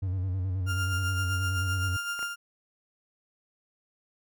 triangle tone with vibrato, 93.1 Hz, F#2, 11 cents sharp, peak -25 dBFS, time 0.02-1.97 s, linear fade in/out 10 ms, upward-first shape square, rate 9.4 Hz, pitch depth 52 cents each way
35% pulse tone with tremolo, 1400 Hz, F6, 4 cents sharp, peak -27 dBFS, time 0.66-2.36 s, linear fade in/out 50 ms, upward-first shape sine, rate 7.8 Hz, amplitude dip 45%
clicks, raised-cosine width 0.5 ms, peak -28 dBFS, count 2, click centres 2.192 / 2.228 s
effects none

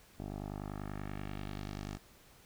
10% pulse tone with low-pass filter sweep, 50.3 Hz, G1, 45 cents sharp, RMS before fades -42 dBFS, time 0.18-1.98 s, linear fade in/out 20 ms, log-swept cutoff 580 to 7500 Hz, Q 1.4, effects pink hiss -61 dBFS RMS until 2.45 s

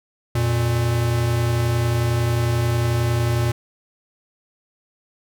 square tone pair together, 87.38 / 118.5 Hz, F2 / A#2, +1 / +29 cents, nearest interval perfect fourth, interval 528 cents, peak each -26 / -19 dBFS, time 0.35-3.52 s, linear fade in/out 5 ms, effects none

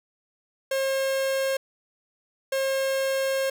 45% pulse tone pair in turn, 537 / 537 Hz, C5 / C5, +45 / +45 cents, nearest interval unison, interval 0 cents, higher neither, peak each -23 dBFS, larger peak neither, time 0.71-1.57 / 2.52-3.5 s, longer second, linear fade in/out 5 ms, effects none

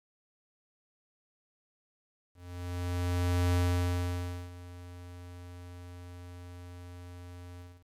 square tone with ADSR envelope, 88.6 Hz, F2, 25 cents sharp, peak -25 dBFS, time 2.34-7.85 s, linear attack 1200 ms, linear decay 960 ms, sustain -20 dB, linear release 250 ms, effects resampled to 32000 Hz + 11-bit

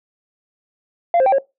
sine tone with pitch steps, 689 / 527 / 779 / 546 Hz, F5 / C5 / G5 / C#5, -24 / +12 / -11 / -26 cents, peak -9 dBFS, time 1.14-1.384 s, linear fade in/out 2 ms, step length 61 ms, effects noise-tail reverb RT60 0.2 s tail -22 dB re dry + tanh soft clip ceiling -10 dBFS

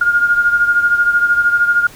sine beating tone pair, 1417 / 1430 Hz, F6 / F6, +25 / +41 cents, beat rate 13 Hz, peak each -11 / -17 dBFS, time 0.01-1.87 s, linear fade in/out 5 ms, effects pink hiss -39 dBFS RMS until 1.95 s

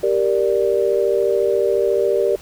sine chord, G minor, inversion none, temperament equal, 392 / 466.2 / 587.3 Hz, G4 / Bb4 / D5, 0 / 0 / 0 cents, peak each -18 / -19 / -20 dBFS, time 0.03-2.36 s, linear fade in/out 5 ms, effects pink hiss -43 dBFS RMS until 2.41 s

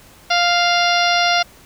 harmonic tone, 698.5 Hz, F5, in tune, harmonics 1 / 2 / 3 / 4 / 5 / 6 / 7 / 8, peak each -17 / -20 / -22 / -23 / -24 / -25 / -25 / -26 dBFS, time 0.3-1.43 s, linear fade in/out 10 ms, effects pink hiss -46 dBFS RMS until 1.65 s

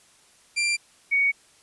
sawtooth / sine tone pair in turn, 2370 / 2237 Hz, D7 / C#7, +15 / +15 cents, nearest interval minor second, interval 100 cents, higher first, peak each -18 dBFS, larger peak neither, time 0.56-0.77 / 1.11-1.32 s, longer neither, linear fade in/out 20 ms, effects white hiss -57 dBFS RMS until 1.62 s + resampled to 24000 Hz

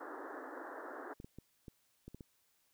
pink band-pass noise, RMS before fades -47 dBFS, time 0-1.14 s, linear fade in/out 10 ms, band 270 to 1800 Hz, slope 96 dB/octave
clicks, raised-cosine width 3 ms, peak -36 dBFS, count 7, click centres 1.201 / 1.245 / 1.386 / 1.682 / 2.08 / 2.146 / 2.208 s
effects white hiss -75 dBFS RMS until 2.73 s

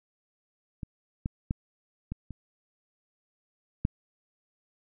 clicks, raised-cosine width 5 ms, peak -23 / -17 / -15 / -21 / -27 / -12 dBFS, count 6, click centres 0.832 / 1.259 / 1.509 / 2.12 / 2.307 / 3.851 s, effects none

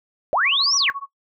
sine linear two-way sweep, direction up then down, 504 to 5910 to 1482 Hz, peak -16 dBFS, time 0.33-0.9 s, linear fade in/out 0 ms, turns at 0.76 s
sine tone with tremolo, 1113 Hz, C#6, 7 cents sharp, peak -24 dBFS, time 0.38-1.07 s, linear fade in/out 50 ms, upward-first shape sine, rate 14 Hz, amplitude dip 95%
effects noise-tail reverb RT60 0.1 s tail -18 dB re dry

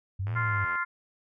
sine exponential two-way sweep, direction up then down, 91.5 to 116.54 to 97.4 Hz, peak -28 dBFS, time 0.19-0.65 s, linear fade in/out 10 ms, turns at 0.36 s
click train, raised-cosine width 0.5 ms, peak -28 dBFS, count 43, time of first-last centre 0.27-0.755 s, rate 86.6 Hz
harmonic tone, 348.5 Hz, F4, 4 cents flat, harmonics 3 / 4 / 5 / 6, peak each -33 / -29 / -37 / -35 dBFS, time 0.35-0.85 s, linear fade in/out 20 ms
effects none

